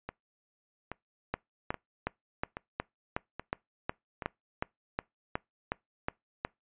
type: two click trains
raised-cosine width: 0.5 ms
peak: -15 / -22 dBFS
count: 15 / 6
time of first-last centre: 1.34-6.449 / 0.09-4.222 s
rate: 2.74 / 1.21 Hz
effects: noise-tail reverb RT60 0.2 s tail -25 dB re dry + resampled to 8000 Hz

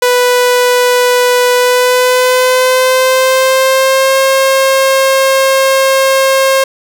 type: tone with pitch glide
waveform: sawtooth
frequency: 493.9 to 535.5 Hz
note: B4 to C5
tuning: 0 to +40 cents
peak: -3 dBFS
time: 0.02-6.64 s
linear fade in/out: 5 ms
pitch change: +140 cents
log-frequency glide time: 1.54-4.18 s
effects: none

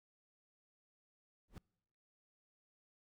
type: noise with exponential growth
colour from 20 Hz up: brown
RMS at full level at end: -43 dBFS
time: 1.48-1.58 s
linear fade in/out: 2 ms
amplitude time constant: 21 ms
effects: noise-tail reverb RT60 0.9 s tail -26 dB re dry

